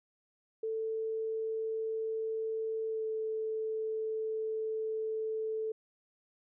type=tone with pitch glide; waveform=sine; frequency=443.2 to 439.1 Hz; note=A4 to A4; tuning=+13 to -4 cents; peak=-32 dBFS; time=0.63-5.72 s; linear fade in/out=5 ms; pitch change=-17 cents; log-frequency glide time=2.88-3.05 s; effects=none